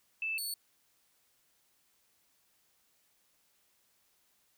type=tone pair in turn; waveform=sine / 15% pulse; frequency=2637 / 4435 Hz; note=E7 / C#8; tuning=0 / 0 cents; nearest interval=major sixth; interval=900 cents; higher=second; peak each=-32 / -29 dBFS; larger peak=second; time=0.22-0.38 / 0.38-0.54 s; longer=neither; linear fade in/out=2 ms; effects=white hiss -72 dBFS RMS until 4.57 s